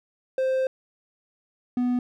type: tone pair in turn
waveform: triangle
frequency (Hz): 523.3 / 247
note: C5 / B3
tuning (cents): 0 / 0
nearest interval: octave + minor second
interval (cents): 1300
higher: first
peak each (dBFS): -19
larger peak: neither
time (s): 0.38-0.67 / 1.77-1.99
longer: first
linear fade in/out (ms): 2
effects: none